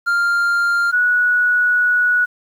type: tone pair in turn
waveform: triangle / sine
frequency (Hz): 1396.9 / 1466.8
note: F6 / F#6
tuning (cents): 0 / -15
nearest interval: minor second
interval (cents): 85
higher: second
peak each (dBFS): -12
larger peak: neither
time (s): 0.06-0.92 / 0.92-2.26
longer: second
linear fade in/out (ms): 20
effects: 8-bit